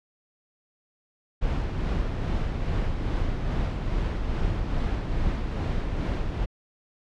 brown noise with tremolo, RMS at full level -25 dBFS, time 1.41-6.46 s, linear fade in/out 20 ms, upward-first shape sine, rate 2.4 Hz, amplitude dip 35%, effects low-pass 4000 Hz 12 dB/octave

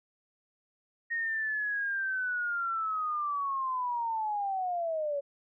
sine linear sweep, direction down, 1864.7 to 556 Hz, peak -29 dBFS, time 1.1-5.21 s, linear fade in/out 20 ms, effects none

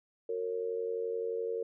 sine tone with amplitude modulation, 459 Hz, A#4, 27 cents flat, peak -28 dBFS, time 0.29-1.63 s, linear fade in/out 5 ms, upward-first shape sine, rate 91.6 Hz, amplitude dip 80%, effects none

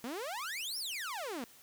sawtooth exponential two-way sweep, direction up then down, 220.9 to 5588 to 220.9 Hz, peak -34 dBFS, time 0.04-1.44 s, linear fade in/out 0 ms, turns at 0.78 s, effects white hiss -59 dBFS RMS until 1.62 s

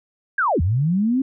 sine linear two-way sweep, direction down then up, 1661.2 to 76 to 273.1 Hz, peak -16 dBFS, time 0.38-1.22 s, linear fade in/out 5 ms, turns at 0.61 s, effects none

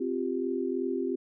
sine chord, C suspended fourth, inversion none, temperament equal, 261.6 / 349.2 / 392 Hz, C4 / F4 / G4, 0 / 0 / 0 cents, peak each -32 / -32 / -32 dBFS, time 0-1.16 s, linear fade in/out 10 ms, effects none

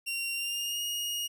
sawtooth tone with pitch glide, 2758 to 2868 Hz, F7 to F7, -22 to +45 cents, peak -28 dBFS, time 0.06-1.28 s, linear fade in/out 20 ms, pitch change +67 cents, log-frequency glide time 0.33-0.82 s, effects none

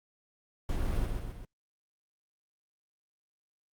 brown noise with echo, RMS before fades -32 dBFS, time 0.69-1.06 s, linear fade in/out 2 ms, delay 130 ms, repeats 3, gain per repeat -4 dB, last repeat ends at 1.45 s, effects Opus 48 kbps

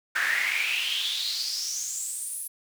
brown noise with high-pass filter sweep, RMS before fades -29 dBFS, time 0.15-2.48 s, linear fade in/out 10 ms, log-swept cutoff 1600 to 11000 Hz, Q 7.2, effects none

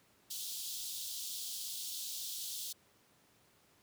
pink high-pass noise, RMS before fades -42 dBFS, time 0.3-2.73 s, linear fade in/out 10 ms, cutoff 3300 Hz, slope 48 dB/octave, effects pink hiss -68 dBFS RMS until 3.82 s + high-pass 100 Hz 12 dB/octave

